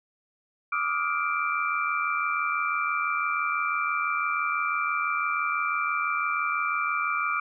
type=tone cluster; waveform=sine; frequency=1173 / 1259 / 1410 / 2348 Hz; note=D6 / D#6 / F6 / D7; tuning=-2 / +20 / +16 / -1 cents; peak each=-30 dBFS; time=0.72-7.4 s; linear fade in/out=5 ms; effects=none